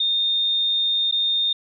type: tone with dropouts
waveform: sine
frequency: 3652 Hz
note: A#7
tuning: 36 cents flat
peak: -18 dBFS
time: 0-1.53 s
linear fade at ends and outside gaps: 5 ms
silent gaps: 1.113-1.123 s
effects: none